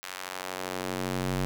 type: tone with high-pass filter sweep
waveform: square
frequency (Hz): 46.25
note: F#1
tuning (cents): 0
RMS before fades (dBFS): -33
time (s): 0.03-1.45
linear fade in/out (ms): 0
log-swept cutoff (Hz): 1500 to 95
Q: 0.75
effects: 9-bit